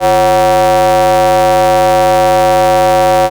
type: ring-modulated tone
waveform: square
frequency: 100 Hz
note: G2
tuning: 35 cents sharp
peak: -4 dBFS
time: 0-3.3 s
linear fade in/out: 50 ms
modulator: 646 Hz
effects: none